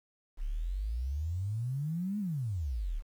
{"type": "exponential two-way sweep", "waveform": "sine", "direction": "up then down", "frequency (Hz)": [31.61, 214, 31.61], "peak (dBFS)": -31, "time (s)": [0.37, 3.03], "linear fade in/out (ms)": 50, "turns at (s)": 2.19, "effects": ["10-bit"]}